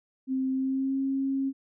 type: tone with pitch glide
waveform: sine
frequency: 262.7 to 270.1 Hz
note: C4 to C#4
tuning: +7 to -45 cents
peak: -25 dBFS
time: 0.27-1.53 s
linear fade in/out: 50 ms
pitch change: +48 cents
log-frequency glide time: 0.51-0.99 s
effects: none